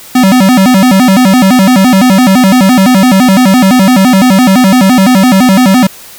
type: tone with vibrato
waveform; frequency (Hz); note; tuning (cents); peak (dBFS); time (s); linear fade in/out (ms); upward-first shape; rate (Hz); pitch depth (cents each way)
square; 220; A3; 0; -3; 0.15-5.87; 5; square; 5.9; 240
effects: white hiss -31 dBFS RMS until 6.18 s